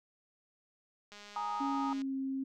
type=click train; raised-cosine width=0.2 ms; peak=-34 dBFS; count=186; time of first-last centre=1.12-2.018 s; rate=206 Hz
type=chord; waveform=sine; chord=Ab suspended second; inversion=none; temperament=just; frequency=830.6 / 934.4 / 1245.9 Hz; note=Ab5 / Bb5 / Eb6; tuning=0 / +4 / +2 cents; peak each=-38 dBFS; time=1.36-1.93 s; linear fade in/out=2 ms
type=tone with pitch glide; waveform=sine; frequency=277.2 to 267.8 Hz; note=C#4 to C4; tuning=0 to +40 cents; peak=-33 dBFS; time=1.6-2.44 s; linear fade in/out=10 ms; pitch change=-60 cents; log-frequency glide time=1.71-2.15 s
effects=none